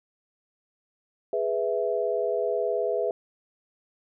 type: chord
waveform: sine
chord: E major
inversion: first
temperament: equal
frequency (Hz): 415.3 / 493.9 / 659.3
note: G#4 / B4 / E5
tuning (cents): 0 / 0 / 0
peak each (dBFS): -28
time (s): 1.33-3.11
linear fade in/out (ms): 2
effects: none